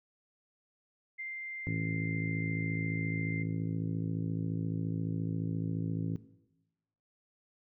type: tone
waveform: sine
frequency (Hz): 2093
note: C7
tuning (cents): 0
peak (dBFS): -37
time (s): 1.18-3.44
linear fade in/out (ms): 20
type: harmonic tone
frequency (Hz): 54.4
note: A1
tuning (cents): -19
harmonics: 2 / 3 / 4 / 5 / 6 / 7 / 8 / 9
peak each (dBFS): -35 / -35 / -47 / -39 / -46 / -51 / -54 / -55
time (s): 1.67-6.16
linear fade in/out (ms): 0
effects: noise-tail reverb RT60 1.0 s tail -17 dB re dry